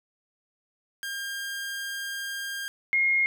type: tone pair in turn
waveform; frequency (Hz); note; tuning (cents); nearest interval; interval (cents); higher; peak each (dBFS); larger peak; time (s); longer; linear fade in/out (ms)
sawtooth / sine; 1606 / 2144; G6 / C7; +41 / +42; perfect fourth; 501; second; -28 / -20; second; 1.03-2.68 / 2.93-3.26; first; 0
effects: none